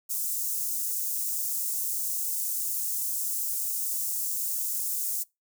white high-pass noise, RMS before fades -30 dBFS, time 0.09-5.24 s, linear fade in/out 20 ms, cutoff 6800 Hz, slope 24 dB/octave, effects noise-tail reverb RT60 0.2 s tail -23 dB re dry

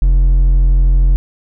triangle tone with hard clipping, 43.65 Hz, F1, in tune, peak -8 dBFS, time 0.02-1.16 s, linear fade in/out 0 ms, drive 7 dB, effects none

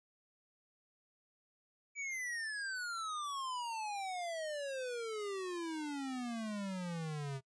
square exponential sweep, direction down, 2309 to 132.2 Hz, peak -39 dBFS, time 1.95-7.41 s, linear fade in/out 50 ms, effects noise-tail reverb RT60 0.1 s tail -23 dB re dry + resampled to 22050 Hz

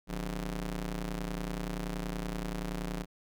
sawtooth ring-modulated tone, 110.4 Hz, A2, 6 cents sharp, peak -27 dBFS, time 0.07-3.06 s, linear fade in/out 50 ms, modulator 70.5 Hz, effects none

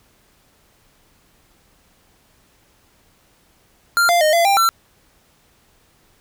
square tone with pitch steps, 1392 / 694 / 616 / 680 / 793 / 1349 Hz, F6 / F5 / D#5 / F5 / G5 / E6, -6 / -11 / -17 / -46 / +20 / +40 cents, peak -13 dBFS, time 3.97-4.69 s, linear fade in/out 0 ms, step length 120 ms, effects pink hiss -57 dBFS RMS until 6.2 s

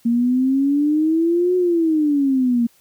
sine exponential two-way sweep, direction up then down, 231.3 to 366.6 to 231.3 Hz, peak -14 dBFS, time 0.05-2.67 s, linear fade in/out 10 ms, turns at 1.56 s, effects white hiss -56 dBFS RMS until 2.8 s

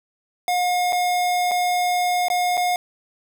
square tone with dropouts, 717 Hz, F5, 45 cents sharp, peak -19 dBFS, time 0.48-2.76 s, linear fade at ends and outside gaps 1 ms, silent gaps 0.924-0.929 / 1.512-1.516 / 2.284-2.301 / 2.571-2.576 s, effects none

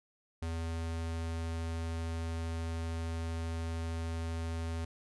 square tone, 82.41 Hz, E2, in tune, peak -35 dBFS, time 0.42-4.85 s, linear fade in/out 5 ms, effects resampled to 24000 Hz

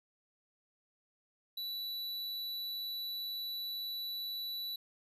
square tone, 3951 Hz, B7, in tune, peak -38 dBFS, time 1.57-4.76 s, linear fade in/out 5 ms, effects resampled to 32000 Hz

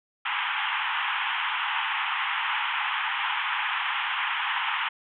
pink band-pass noise, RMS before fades -28 dBFS, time 0.25-4.89 s, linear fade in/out 10 ms, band 820 to 3300 Hz, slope 96 dB/octave, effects none

